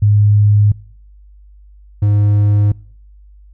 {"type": "tone pair in turn", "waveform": ["sine", "triangle"], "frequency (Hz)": [103.83, 103.17], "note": ["G#2", "G#2"], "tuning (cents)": [0, -11], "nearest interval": "unison", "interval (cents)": 11, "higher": "first", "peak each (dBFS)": -7, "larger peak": "neither", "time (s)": [[0.02, 0.72], [2.02, 2.72]], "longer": "neither", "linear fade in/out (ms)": 5, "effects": ["noise-tail reverb RT60 0.6 s tail -26 dB re dry", "added 50 Hz sine -39 dBFS peak until 3.53 s"]}